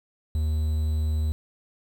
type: tone with quantisation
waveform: triangle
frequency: 77.78 Hz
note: D#2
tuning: in tune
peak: -20 dBFS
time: 0.35-1.32 s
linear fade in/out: 0 ms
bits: 8
effects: none